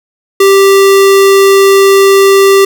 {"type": "tone", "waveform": "square", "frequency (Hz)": 392, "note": "G4", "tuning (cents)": 0, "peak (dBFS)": -3, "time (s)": [0.4, 2.65], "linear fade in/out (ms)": 5, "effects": []}